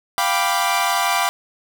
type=chord; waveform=sawtooth; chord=G dominant seventh; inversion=third; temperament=equal; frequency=698.5 / 784 / 987.8 / 1174.7 Hz; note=F5 / G5 / B5 / D6; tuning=0 / 0 / 0 / 0 cents; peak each=-19 dBFS; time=0.18-1.29 s; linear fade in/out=0 ms; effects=none